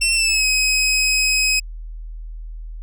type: tone with pitch glide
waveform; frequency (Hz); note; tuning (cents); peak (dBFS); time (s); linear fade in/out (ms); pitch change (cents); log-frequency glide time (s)
20% pulse; 2702 to 2536; E7 to D#7; +42 to +32; -10; 0.01-1.6; 10; -110; 0.14-0.45
effects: added 40 Hz sine -29 dBFS peak until 2.82 s